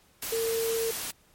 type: tone in noise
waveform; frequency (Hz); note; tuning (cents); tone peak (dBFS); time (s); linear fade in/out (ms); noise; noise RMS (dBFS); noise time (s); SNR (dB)
sine; 454.6; A#4; -43; -26; 0.32-0.91; 5; white; -34; 0.22-1.11; +5
effects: pink hiss -62 dBFS RMS until 1.34 s + MP3 64 kbps